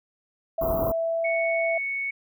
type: tone with pitch glide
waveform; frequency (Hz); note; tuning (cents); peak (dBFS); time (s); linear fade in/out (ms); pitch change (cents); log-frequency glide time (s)
sine; 659.3 to 663.9; E5 to E5; 0 to +12; -23; 0.58-1.78; 5; +12; 0.96-1.27
type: band-stop noise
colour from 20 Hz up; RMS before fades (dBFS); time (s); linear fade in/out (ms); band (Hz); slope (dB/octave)
pink; -29; 0.61-0.92; 5; 1300 to 13000; 96
type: tone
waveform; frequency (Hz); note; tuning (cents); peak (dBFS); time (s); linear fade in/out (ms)
sine; 2217; C#7; 0; -26; 1.24-2.11; 10
effects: none